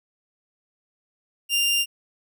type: tone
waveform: sawtooth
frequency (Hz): 2794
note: F7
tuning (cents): 0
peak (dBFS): -16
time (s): 1.49-1.86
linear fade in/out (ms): 50
effects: none